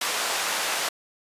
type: band-pass noise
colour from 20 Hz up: pink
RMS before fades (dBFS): -27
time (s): 0.01-0.89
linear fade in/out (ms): 5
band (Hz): 710 to 11000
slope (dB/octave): 12
effects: resampled to 32000 Hz